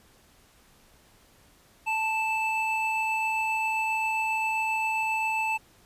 triangle tone pair together, 881.5 / 2637 Hz, A5 / E7, +3 / 0 cents, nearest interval octave + perfect fifth, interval 1897 cents, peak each -26 dBFS, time 1.86-5.58 s, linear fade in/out 20 ms, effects pink hiss -59 dBFS RMS until 5.85 s + resampled to 32000 Hz

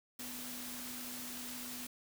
sine tone in noise, 246.9 Hz, B3, in tune, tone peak -49 dBFS, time 0.19-1.87 s, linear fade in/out 5 ms, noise white, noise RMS -45 dBFS, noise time 0.19-1.87 s, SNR -7 dB, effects none

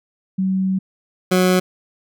sine / 20% pulse tone pair in turn, 189.5 / 183.47 Hz, F#3 / F#3, +42 / -14 cents, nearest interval minor second, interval 56 cents, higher first, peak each -16 / -8 dBFS, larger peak second, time 0.38-0.79 / 1.31-1.6 s, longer first, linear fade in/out 10 ms, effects none

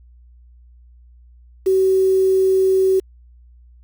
sine tone with quantisation, 380 Hz, F#4, 46 cents sharp, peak -12 dBFS, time 1.66-3 s, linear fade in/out 10 ms, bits 6, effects added 60 Hz sine -44 dBFS peak until 3.83 s

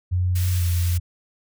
sine tone with pitch glide, 90.4 to 86.97 Hz, F#2 to F2, -40 to -7 cents, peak -18 dBFS, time 0.11-1 s, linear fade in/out 20 ms, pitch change -67 cents, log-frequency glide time 0.53-0.66 s
white high-pass noise, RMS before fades -34 dBFS, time 0.35-0.98 s, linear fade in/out 10 ms, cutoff 1500 Hz, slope 12 dB/octave
effects none

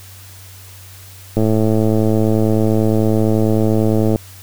click train, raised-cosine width 2 ms, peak -3 dBFS, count 305, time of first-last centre 1.37-4.159 s, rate 109 Hz, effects added 95 Hz sine -38 dBFS peak until 4.42 s + white hiss -41 dBFS RMS until 4.42 s

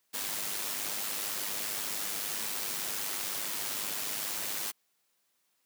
white noise with amplitude modulation, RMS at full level -33 dBFS, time 0.13-4.72 s, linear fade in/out 20 ms, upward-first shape sine, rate 102 Hz, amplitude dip 45%, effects white hiss -75 dBFS RMS until 5.65 s + high-pass 150 Hz 12 dB/octave

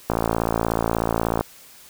click train, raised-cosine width 1 ms, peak -6 dBFS, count 75, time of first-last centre 0.1-1.41 s, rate 56.5 Hz, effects white hiss -47 dBFS RMS until 1.89 s

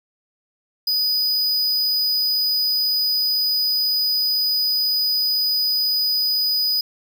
square tone, 4969 Hz, D#8, 3 cents flat, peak -18 dBFS, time 0.87-6.81 s, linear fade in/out 5 ms, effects 8-bit

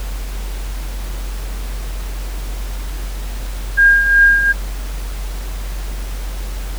sine tone with tremolo, 1615 Hz, G#6, 49 cents flat, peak -5 dBFS, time 3.77-4.53 s, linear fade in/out 20 ms, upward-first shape triangle, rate 2.7 Hz, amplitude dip 65%, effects added 46 Hz sine -21 dBFS peak until 6.78 s + pink hiss -34 dBFS RMS until 6.78 s

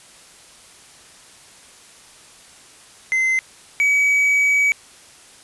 triangle tone pair in turn, 2064 / 2274 Hz, C7 / C#7, -24 / +44 cents, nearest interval major second, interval 168 cents, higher second, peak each -14 / -12 dBFS, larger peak second, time 3.12-3.39 / 3.8-4.72 s, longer second, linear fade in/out 0 ms, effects white hiss -46 dBFS RMS until 5.43 s + resampled to 24000 Hz

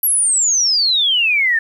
sine exponential sweep, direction down, 11840 to 1760 Hz, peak -12 dBFS, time 0.03-1.59 s, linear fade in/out 5 ms, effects 8-bit

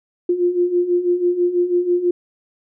sine beating tone pair, 349.2 / 355.3 Hz, F4 / F4, 0 / +30 cents, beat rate 6.1 Hz, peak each -21 / -16 dBFS, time 0.29-2.11 s, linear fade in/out 5 ms, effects none

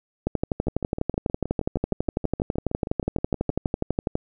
two click trains, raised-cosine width 2 ms, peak -9 / -16 dBFS, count 48 / 20, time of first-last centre 0.27-4.154 / 0.67-3.657 s, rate 12.1 / 6.36 Hz, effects none

